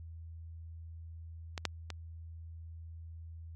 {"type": "clicks", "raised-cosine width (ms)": 0.2, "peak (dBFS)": [-20, -13, -23], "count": 3, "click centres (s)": [1.578, 1.653, 1.903], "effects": ["added 82 Hz sine -44 dBFS peak until 3.55 s", "MP3 96 kbps"]}